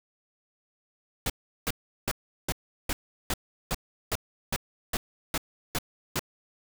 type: noise bursts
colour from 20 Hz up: pink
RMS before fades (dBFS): -28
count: 13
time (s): 1.26-6.194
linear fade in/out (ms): 2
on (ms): 38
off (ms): 370
effects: none